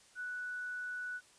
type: tone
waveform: sine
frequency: 1480 Hz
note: F#6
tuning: in tune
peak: -38 dBFS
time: 0.15-1.21 s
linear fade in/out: 50 ms
effects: white hiss -63 dBFS RMS until 1.38 s + resampled to 22050 Hz